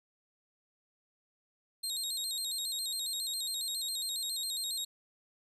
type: tone with vibrato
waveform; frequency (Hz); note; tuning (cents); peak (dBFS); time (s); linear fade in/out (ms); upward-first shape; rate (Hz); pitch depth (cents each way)
25% pulse; 3975; B7; +10; -29; 1.83-4.85; 10; square; 7.3; 90
effects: none